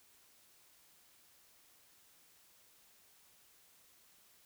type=silence; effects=white hiss -66 dBFS RMS until 4.45 s